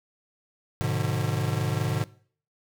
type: chord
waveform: square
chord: G# diminished seventh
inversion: none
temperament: just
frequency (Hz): 103.83 / 124.59 / 149.51 / 179.41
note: G#2 / B2 / D3 / F3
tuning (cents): 0 / +16 / +31 / +47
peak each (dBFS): -31 / -30 / -30 / -36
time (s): 0.81-2.04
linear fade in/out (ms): 0
effects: noise-tail reverb RT60 0.5 s tail -20 dB re dry